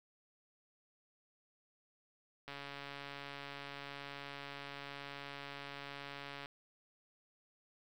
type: click train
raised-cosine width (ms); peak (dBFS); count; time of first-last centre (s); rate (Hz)
0.3; -30; 562; 2.48-6.459; 141
effects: 10-bit